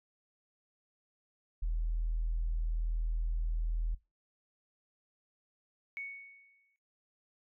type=tone; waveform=sine; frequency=40.56 Hz; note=E1; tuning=27 cents flat; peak=-29 dBFS; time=1.62-3.95 s; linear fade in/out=10 ms
type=tone with exponential decay; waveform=sine; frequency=2222 Hz; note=C#7; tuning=4 cents sharp; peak=-36 dBFS; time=5.97-6.76 s; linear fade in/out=0 ms; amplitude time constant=170 ms
effects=noise-tail reverb RT60 0.2 s tail -18 dB re dry + tanh soft clip ceiling -25 dBFS